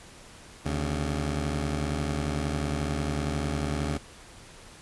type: tone pair together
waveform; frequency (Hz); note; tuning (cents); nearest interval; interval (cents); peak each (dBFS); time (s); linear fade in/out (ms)
15% pulse; 74.83 / 138.59; D2 / C#3; +33 / 0; major seventh; 1067; -22 / -27; 0.65-3.98; 10
effects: pink hiss -49 dBFS RMS until 4.81 s + resampled to 24000 Hz